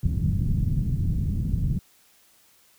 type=low-pass noise; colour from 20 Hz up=white; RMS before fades=-24 dBFS; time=0.03-1.79 s; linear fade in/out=5 ms; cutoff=160 Hz; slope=24 dB/octave; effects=white hiss -59 dBFS RMS until 2.78 s

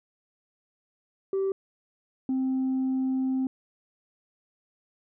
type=tone pair in turn; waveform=sine; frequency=387.5 / 261.9 Hz; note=G4 / C4; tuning=-20 / +2 cents; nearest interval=perfect fifth; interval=678 cents; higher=first; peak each=-22 dBFS; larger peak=neither; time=1.33-1.52 / 2.29-3.47 s; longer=second; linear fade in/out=2 ms; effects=tanh soft clip ceiling -22 dBFS

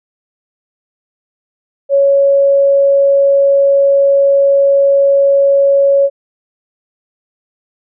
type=tone; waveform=sine; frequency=556 Hz; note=C#5; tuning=5 cents sharp; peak=-6 dBFS; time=1.89-6.1 s; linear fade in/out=50 ms; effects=none

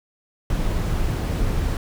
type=noise; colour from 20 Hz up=brown; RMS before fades=-22 dBFS; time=0.5-1.77 s; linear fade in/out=2 ms; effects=none

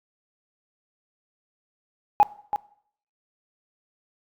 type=tone with echo; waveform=sine; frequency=830.6 Hz; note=G#5; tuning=in tune; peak=-10 dBFS; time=2.2-2.23 s; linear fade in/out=0 ms; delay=330 ms; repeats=1; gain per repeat=-11 dB; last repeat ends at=2.56 s; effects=noise-tail reverb RT60 0.6 s tail -20 dB re dry + tanh soft clip ceiling -8 dBFS

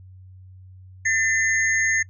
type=tone cluster; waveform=sine; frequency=1792 / 2035 / 6490 Hz; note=A6 / C7 / G#8; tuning=+31 / -49 / -41 cents; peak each=-21 / -22 / -27 dBFS; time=1.05-2.03 s; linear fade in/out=10 ms; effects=noise-tail reverb RT60 0.1 s tail -25 dB re dry + added 93 Hz sine -42 dBFS peak until 2.09 s

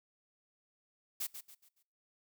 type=noise with echo; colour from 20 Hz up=blue; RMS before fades=-37 dBFS; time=1.2-1.27 s; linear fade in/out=10 ms; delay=140 ms; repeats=4; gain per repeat=-9 dB; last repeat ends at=1.83 s; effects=noise-tail reverb RT60 0.6 s tail -24 dB re dry

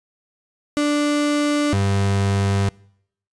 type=tone pair in turn; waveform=35% pulse; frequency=293.7 / 98.81 Hz; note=D4 / G2; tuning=0 / +14 cents; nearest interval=octave + perfect fifth; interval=1886 cents; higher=first; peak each=-15 dBFS; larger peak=neither; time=0.77-1.73 / 1.73-2.69 s; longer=neither; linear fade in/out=0 ms; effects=noise-tail reverb RT60 0.7 s tail -25 dB re dry + resampled to 22050 Hz

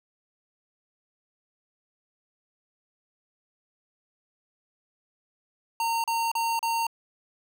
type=tone bursts; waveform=square; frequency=918 Hz; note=A#5; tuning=27 cents flat; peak=-25 dBFS; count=4; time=5.8-6.868 s; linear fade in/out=2 ms; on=240 ms; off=36 ms; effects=none

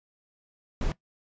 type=noise; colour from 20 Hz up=brown; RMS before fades=-27 dBFS; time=0.81-0.92 s; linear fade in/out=2 ms; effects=noise-tail reverb RT60 0.1 s tail -17 dB re dry + resampled to 16000 Hz

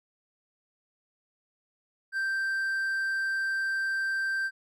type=tone; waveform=triangle; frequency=1568 Hz; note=G6; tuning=in tune; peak=-25 dBFS; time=2.12-4.51 s; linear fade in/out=50 ms; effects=none

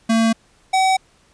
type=tone pair in turn; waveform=square; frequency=225.9 / 759.8 Hz; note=A3 / F#5; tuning=+46 / +46 cents; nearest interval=octave + major sixth; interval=2100 cents; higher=second; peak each=-14 dBFS; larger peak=neither; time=0.09-0.33 / 0.73-0.97 s; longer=neither; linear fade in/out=10 ms; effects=pink hiss -56 dBFS RMS until 1.33 s + resampled to 22050 Hz

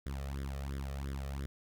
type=tone with flanger; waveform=sawtooth; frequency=68.6 Hz; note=C#2; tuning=17 cents flat; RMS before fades=-39 dBFS; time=0.06-1.46 s; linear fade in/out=0 ms; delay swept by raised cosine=0.56 to 1.66 ms; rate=2.9 Hz; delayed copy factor=+0.95; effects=none

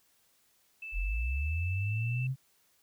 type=tone with pitch glide; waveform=sine; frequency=2637 to 2657 Hz; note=E7 to E7; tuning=0 to +13 cents; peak=-39 dBFS; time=0.82-2.27 s; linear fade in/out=5 ms; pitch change=+13 cents; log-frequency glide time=1.65-1.97 s
type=linear sweep; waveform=sine; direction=up; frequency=39.75 to 135.1 Hz; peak=-29 dBFS; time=0.92-2.36 s; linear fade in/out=50 ms
effects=white hiss -69 dBFS RMS until 2.82 s

